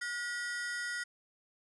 45% pulse ring-modulated tone, 1684 Hz, G#6, 24 cents sharp, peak -32 dBFS, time 0.01-1.04 s, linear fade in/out 10 ms, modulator 243 Hz, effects resampled to 24000 Hz

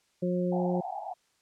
harmonic tone, 179.2 Hz, F3, 45 cents sharp, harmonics 1 / 2 / 3, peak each -28 / -32 / -32 dBFS, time 0.22-0.81 s, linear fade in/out 10 ms
pink band-pass noise, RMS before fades -37 dBFS, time 0.52-1.14 s, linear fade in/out 10 ms, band 680 to 850 Hz, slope 96 dB/octave
effects white hiss -70 dBFS RMS until 1.41 s + low-pass 8000 Hz 12 dB/octave

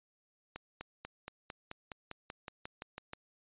accelerating click train, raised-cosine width 0.3 ms, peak -26 dBFS, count 14, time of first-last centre 0.56-3.134 s, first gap 250 ms, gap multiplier 0.96, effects resampled to 8000 Hz

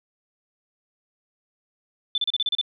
sine tone bursts, 3520 Hz, A7, in tune, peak -20 dBFS, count 8, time 2.15-2.613 s, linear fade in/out 2 ms, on 29 ms, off 33 ms, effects none

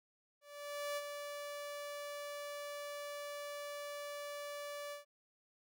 sawtooth tone with ADSR envelope, 580 Hz, D5, 22 cents flat, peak -33 dBFS, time 0.41-5.05 s, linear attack 560 ms, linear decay 37 ms, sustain -6 dB, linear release 130 ms, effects none

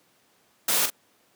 white noise with echo, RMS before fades -23 dBFS, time 0.68-0.86 s, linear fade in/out 5 ms, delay 42 ms, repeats 1, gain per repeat -8 dB, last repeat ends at 0.902 s, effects pink hiss -63 dBFS RMS until 1.35 s + high-pass 200 Hz 12 dB/octave

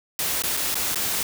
white noise with dropouts, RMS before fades -25 dBFS, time 0.19-1.23 s, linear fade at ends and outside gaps 1 ms, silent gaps 0.421-0.437 / 0.568-0.572 / 0.744-0.754 / 0.946-0.957 s, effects none

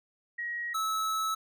sine / square tone pair in turn, 1897 / 1300.9 Hz, A#6 / E6, +30 / -23 cents, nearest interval perfect fifth, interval 653 cents, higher first, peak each -32 / -29 dBFS, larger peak second, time 0.38-0.74 / 0.74-1.35 s, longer second, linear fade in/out 10 ms, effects none

